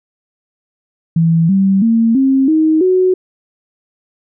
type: tone with pitch steps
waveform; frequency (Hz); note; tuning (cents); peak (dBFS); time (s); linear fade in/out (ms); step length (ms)
sine; 164.81 / 193.74 / 227.8 / 267.7 / 314.7 / 370; E3 / G3 / A#3 / C4 / D#4 / F#4; 0 / -20 / -40 / +40 / +20 / 0; -8; 1.16-3.14; 5; 330
effects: none